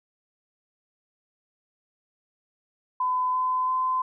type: tone with pitch steps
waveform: sine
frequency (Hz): 1010 / 1018.2 / 1026.5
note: B5 / C6 / C6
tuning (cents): +39 / -47 / -33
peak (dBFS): -22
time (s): 3-4.02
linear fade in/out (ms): 5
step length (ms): 340
effects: none